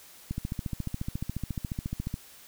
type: click train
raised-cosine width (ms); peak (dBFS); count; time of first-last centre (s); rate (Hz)
5; -19; 27; 0.31-2.141; 14.2
effects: white hiss -52 dBFS RMS until 2.47 s